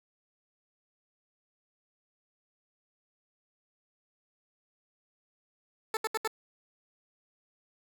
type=tone bursts; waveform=15% pulse; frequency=440 Hz; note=A4; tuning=in tune; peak=-22 dBFS; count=4; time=5.94-6.276 s; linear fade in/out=2 ms; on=30 ms; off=72 ms; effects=none